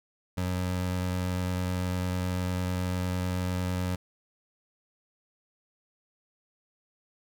25% pulse tone, 90.9 Hz, F#2, 30 cents flat, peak -24 dBFS, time 0.37-3.96 s, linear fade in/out 10 ms, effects none

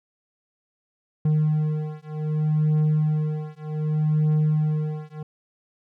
triangle beating tone pair, 153 / 153.65 Hz, D#3 / D#3, -29 / -21 cents, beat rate 0.65 Hz, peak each -21 dBFS, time 1.25-5.23 s, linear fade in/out 5 ms, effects none

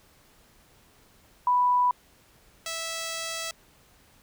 sine / 5% pulse tone pair in turn, 987.8 / 656.2 Hz, B5 / E5, 0 / -8 cents, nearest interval perfect fifth, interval 708 cents, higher first, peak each -19 / -20 dBFS, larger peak first, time 1.47-1.91 / 2.66-3.51 s, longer second, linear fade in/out 2 ms, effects pink hiss -59 dBFS RMS until 4.22 s

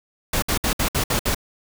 pink noise bursts, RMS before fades -21 dBFS, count 7, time 0.33-1.347 s, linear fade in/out 5 ms, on 93 ms, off 61 ms, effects none

